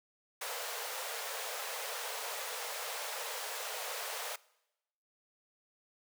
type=high-pass noise; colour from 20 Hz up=pink; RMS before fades=-40 dBFS; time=0.41-4.36 s; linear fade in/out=5 ms; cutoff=440 Hz; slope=96 dB/octave; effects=noise-tail reverb RT60 0.9 s tail -22 dB re dry